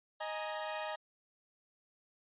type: chord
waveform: sawtooth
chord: D# suspended fourth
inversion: none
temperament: equal with one note detuned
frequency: 622.3 / 830.6 / 941 Hz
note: D#5 / G#5 / A#5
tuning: 0 / 0 / +16 cents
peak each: -36 / -39 / -40 dBFS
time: 0.2-0.96 s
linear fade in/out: 10 ms
effects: resampled to 8000 Hz